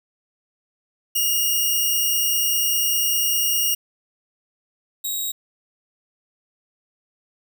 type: tone pair in turn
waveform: 5% pulse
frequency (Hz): 2855 / 3811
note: F7 / A#7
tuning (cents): +37 / +38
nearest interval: perfect fourth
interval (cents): 501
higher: second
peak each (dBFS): -9 / -16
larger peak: first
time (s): 1.15-3.75 / 5.04-5.32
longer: first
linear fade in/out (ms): 10
effects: none